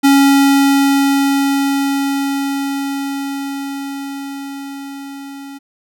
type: tone with level ramp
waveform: square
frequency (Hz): 277.2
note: C#4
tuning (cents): 0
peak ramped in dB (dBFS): -7 to -30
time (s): 0.03-5.59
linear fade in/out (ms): 20
effects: none